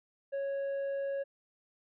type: tone with tanh clipping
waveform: triangle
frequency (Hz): 553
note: C#5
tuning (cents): -4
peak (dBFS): -33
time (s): 0.32-1.24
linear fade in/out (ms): 20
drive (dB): 9
effects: none